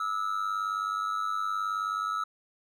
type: tone with amplitude modulation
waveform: triangle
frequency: 1300 Hz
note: E6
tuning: 24 cents flat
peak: -23 dBFS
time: 0-2.24 s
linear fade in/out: 5 ms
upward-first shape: sine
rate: 99.1 Hz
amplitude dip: 75%
effects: none